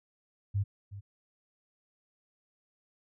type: tone with echo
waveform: sine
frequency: 100 Hz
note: G2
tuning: 35 cents sharp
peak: -26 dBFS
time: 0.54-0.64 s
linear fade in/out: 20 ms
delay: 370 ms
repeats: 1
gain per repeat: -14 dB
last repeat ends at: 1.01 s
effects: none